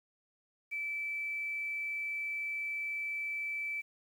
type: tone with quantisation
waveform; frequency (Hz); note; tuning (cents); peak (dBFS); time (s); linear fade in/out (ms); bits
sine; 2317; D7; -24; -34; 0.71-3.82; 20; 10
effects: none